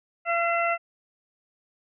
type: harmonic tone with a mistuned harmonic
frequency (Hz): 681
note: F5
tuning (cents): -44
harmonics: 1 / 2 / 3 / 4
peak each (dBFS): -25 / -27 / -29 / -31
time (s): 0.25-0.78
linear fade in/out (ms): 50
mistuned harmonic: 4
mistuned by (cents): -21
effects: none